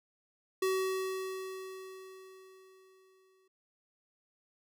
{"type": "tone with exponential decay", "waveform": "square", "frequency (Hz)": 378.3, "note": "F#4", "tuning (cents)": 38, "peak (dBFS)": -28, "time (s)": [0.62, 3.48], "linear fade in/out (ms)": 5, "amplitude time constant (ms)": 620, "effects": []}